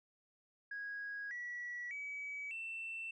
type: tone with pitch steps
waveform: sine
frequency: 1650 / 1939.7 / 2280 / 2680 Hz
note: G#6 / B6 / C#7 / E7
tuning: -12 / -32 / +48 / +28 cents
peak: -40 dBFS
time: 0.71-3.11 s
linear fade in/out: 5 ms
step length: 600 ms
effects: tanh soft clip ceiling -37 dBFS